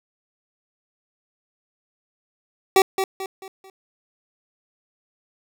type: tone with echo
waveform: 25% pulse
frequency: 383.6 Hz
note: G4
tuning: 37 cents flat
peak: -8 dBFS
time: 2.76-2.82 s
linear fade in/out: 2 ms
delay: 220 ms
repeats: 4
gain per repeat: -8 dB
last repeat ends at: 3.7 s
effects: none